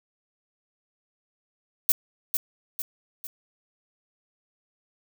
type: noise with echo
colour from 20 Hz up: violet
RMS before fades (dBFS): -19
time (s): 1.89-1.92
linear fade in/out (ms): 0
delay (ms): 450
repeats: 3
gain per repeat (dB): -6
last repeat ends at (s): 3.27
effects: none